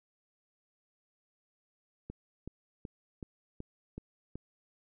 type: click train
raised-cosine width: 3 ms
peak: -28 dBFS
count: 7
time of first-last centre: 2.1-4.356 s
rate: 2.66 Hz
effects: none